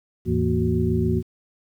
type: tone cluster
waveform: sine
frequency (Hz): 81.5 / 108.5 / 165.1 / 232.4 / 369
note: E2 / A2 / E3 / A#3 / F#4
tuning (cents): -19 / -24 / +3 / -5 / -5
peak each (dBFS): -25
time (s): 0.25-1.23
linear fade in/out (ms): 50
effects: 9-bit